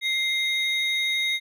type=tone pair together; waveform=triangle; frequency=2102 / 3745 Hz; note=C7 / A#7; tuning=+7 / +7 cents; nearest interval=minor seventh; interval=1000 cents; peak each=-23 / -24 dBFS; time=0.01-1.4 s; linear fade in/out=50 ms; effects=none